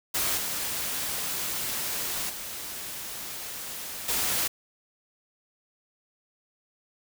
white noise with level steps, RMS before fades -27 / -31 / -37 / -27 dBFS, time 0.14-4.48 s, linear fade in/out 10 ms, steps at 0.37 / 2.29 / 4.08 s, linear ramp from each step 10 ms, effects none

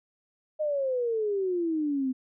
sine exponential sweep, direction down, 622.3 to 253.8 Hz, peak -25 dBFS, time 0.59-2.13 s, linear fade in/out 20 ms, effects none

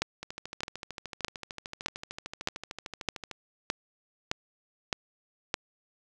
two click trains, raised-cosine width 0.2 ms, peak -21 / -10 dBFS, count 42 / 10, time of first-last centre 0.23-3.313 / 0.02-5.541 s, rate 13.3 / 1.63 Hz, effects none

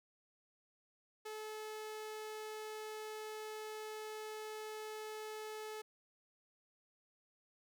sawtooth tone, 431.4 Hz, A4, 34 cents flat, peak -40 dBFS, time 1.25-5.82 s, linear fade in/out 10 ms, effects none

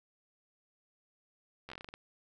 slowing click train, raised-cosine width 0.3 ms, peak -29 dBFS, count 10, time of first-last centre 1.69-1.94 s, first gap 12 ms, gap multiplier 1.2, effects none

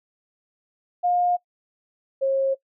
sine tone pair in turn, 711 / 539.6 Hz, F5 / C#5, +31 / -47 cents, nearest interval perfect fourth, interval 478 cents, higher first, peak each -18 / -18 dBFS, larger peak neither, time 1.03-1.37 / 2.21-2.55 s, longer neither, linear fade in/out 20 ms, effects noise-tail reverb RT60 0.1 s tail -21 dB re dry

